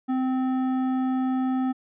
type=tone with hard clipping; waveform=sine; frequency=259 Hz; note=C4; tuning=17 cents flat; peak=-24 dBFS; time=0.08-1.73 s; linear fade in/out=20 ms; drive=10 dB; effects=resampled to 8000 Hz